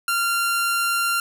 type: tone pair together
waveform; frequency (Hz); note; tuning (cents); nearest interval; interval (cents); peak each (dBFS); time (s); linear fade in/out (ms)
sawtooth; 1384 / 5536; F6 / F8; -16 / -16; 2 octaves; 2400; -16 / -26; 0.08-1.2; 2
effects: none